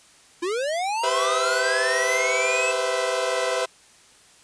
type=linear sweep; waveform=square; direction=up; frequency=329.6 to 2637 Hz; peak=-24 dBFS; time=0.42-2.72 s; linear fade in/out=10 ms
type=chord; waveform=sawtooth; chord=C major seventh; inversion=second; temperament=equal with one note detuned; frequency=392 / 493.9 / 514.3 / 659.3 Hz; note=G4 / B4 / C5 / E5; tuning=0 / 0 / -30 / 0 cents; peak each=-28 / -25 / -22 / -23 dBFS; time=1.03-3.66 s; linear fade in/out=10 ms
effects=white hiss -53 dBFS RMS until 4.43 s + resampled to 22050 Hz